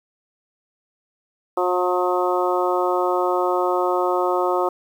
harmonic tone, 180 Hz, F#3, 47 cents flat, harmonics 2 / 3 / 4 / 5 / 6 / 7, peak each -22 / -24 / -25 / -26 / -27 / -27 dBFS, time 1.57-4.69 s, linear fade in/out 5 ms, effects 8-bit

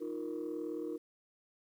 sine chord, Eb suspended second, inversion none, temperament just, 311.1 / 350 / 466.7 Hz, Eb4 / F4 / Bb4, 0 / +4 / +2 cents, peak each -39 / -40 / -40 dBFS, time 0-0.98 s, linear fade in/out 20 ms, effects tanh soft clip ceiling -31 dBFS + 11-bit

